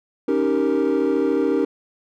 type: chord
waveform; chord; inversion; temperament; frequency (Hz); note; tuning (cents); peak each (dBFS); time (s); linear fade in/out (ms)
triangle; Eb dominant seventh; third; equal; 277.2 / 311.1 / 392 / 466.2; Db4 / Eb4 / G4 / Bb4; 0 / 0 / 0 / 0; -20; 0.28-1.65; 5
effects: tanh soft clip ceiling -9 dBFS

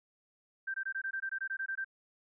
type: tone bursts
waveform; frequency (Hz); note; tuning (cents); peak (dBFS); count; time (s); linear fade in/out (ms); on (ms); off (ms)
sine; 1568; G6; 0; -33; 13; 0.67-1.846; 10; 72; 20
effects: none

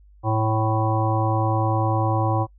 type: harmonic tone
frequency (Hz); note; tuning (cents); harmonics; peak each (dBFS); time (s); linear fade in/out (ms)
110; A2; 0; 1 / 3 / 5 / 7 / 9 / 10; -21 / -27 / -28 / -26 / -28 / -33; 0.23-2.47; 50
effects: noise-tail reverb RT60 0.1 s tail -24 dB re dry + added 50 Hz sine -48 dBFS peak until 2.58 s

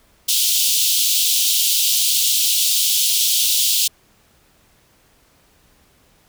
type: high-pass noise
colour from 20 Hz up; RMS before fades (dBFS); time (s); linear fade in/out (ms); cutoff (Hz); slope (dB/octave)
pink; -17; 0.28-3.88; 10; 3000; 48
effects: pink hiss -56 dBFS RMS until 6.28 s

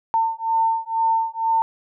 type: beating tone pair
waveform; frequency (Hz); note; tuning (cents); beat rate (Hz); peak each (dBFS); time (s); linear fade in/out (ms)
sine; 901 / 903.1; A5 / A5; +41 / +45; 2.1; -21; 0.14-1.62; 0
effects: none

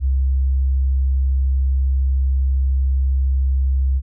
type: tone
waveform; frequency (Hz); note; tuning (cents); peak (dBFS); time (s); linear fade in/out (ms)
sine; 66.4; C2; +26; -14; 0-4.02; 50
effects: none

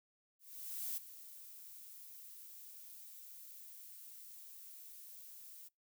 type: noise with ADSR envelope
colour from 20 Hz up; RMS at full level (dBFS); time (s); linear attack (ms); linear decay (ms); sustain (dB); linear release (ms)
violet; -40; 0.39-5.69; 580; 14; -14; 19
effects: noise-tail reverb RT60 0.2 s tail -25 dB re dry

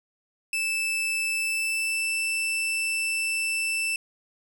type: tone with pitch glide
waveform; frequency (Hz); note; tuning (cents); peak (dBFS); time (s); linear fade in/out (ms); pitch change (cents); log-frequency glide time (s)
40% pulse; 2637 to 2658; E7 to E7; 0 to +14; -24; 0.53-3.96; 2; +14; 1.31-2.21
effects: none

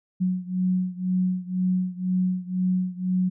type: beating tone pair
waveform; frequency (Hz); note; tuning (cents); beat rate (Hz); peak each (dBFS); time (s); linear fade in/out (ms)
sine; 182.9 / 184.9; F#3 / F#3; -20 / -1; 2; -24 / -26; 0.2-3.3; 20
effects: none

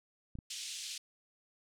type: clicks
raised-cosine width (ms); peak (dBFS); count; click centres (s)
5; -31; 2; 0.354 / 0.388
type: band-pass noise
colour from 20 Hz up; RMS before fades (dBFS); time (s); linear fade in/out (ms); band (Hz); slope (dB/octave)
pink; -43; 0.5-0.98; 5; 3000 to 8500; 24
effects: none

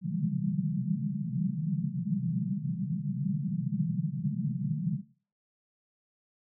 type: band-pass noise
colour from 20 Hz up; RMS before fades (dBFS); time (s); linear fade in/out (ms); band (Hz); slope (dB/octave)
pink; -31; 0.01-5.02; 50; 130 to 210; 96
effects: noise-tail reverb RT60 0.4 s tail -17 dB re dry

